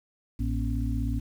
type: harmonic tone with a mistuned harmonic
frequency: 55.6 Hz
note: A1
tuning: 19 cents sharp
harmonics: 1 / 2 / 4 / 5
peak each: -28 / -31 / -34 / -35 dBFS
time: 0.39-1.2 s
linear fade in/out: 10 ms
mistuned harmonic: 4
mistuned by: +140 cents
effects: 9-bit